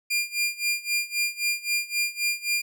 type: tone with tremolo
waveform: sawtooth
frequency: 2400 Hz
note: D7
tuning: 37 cents sharp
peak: -18 dBFS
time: 0.1-2.62 s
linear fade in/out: 10 ms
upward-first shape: sine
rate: 3.8 Hz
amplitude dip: 90%
effects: none